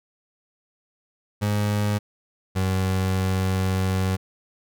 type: tone pair in turn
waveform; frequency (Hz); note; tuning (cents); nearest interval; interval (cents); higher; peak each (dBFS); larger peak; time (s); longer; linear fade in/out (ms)
30% pulse; 103.83 / 94.31; G#2 / F#2; 0 / +34; major second; 166; first; -18; neither; 1.41-1.99 / 2.55-4.17; second; 20
effects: none

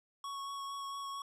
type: tone with vibrato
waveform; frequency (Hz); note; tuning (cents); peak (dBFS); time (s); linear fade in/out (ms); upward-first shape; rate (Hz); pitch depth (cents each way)
square; 1108.7; C#6; 0; -40; 0.24-1.22; 2; sine; 4.4; 12
effects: low-pass 10000 Hz 12 dB/octave

